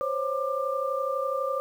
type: tone cluster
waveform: sine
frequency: 521 / 553 / 1190 Hz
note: C5 / C#5 / D6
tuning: -7 / -4 / +22 cents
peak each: -30 dBFS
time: 0.01-1.6 s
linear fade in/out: 0 ms
effects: 9-bit